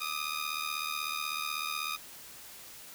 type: ring-modulated tone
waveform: 15% pulse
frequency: 1233 Hz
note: D#6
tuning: 16 cents flat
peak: -24 dBFS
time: 0-1.97 s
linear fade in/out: 20 ms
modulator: 38.1 Hz
effects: white hiss -49 dBFS RMS until 2.94 s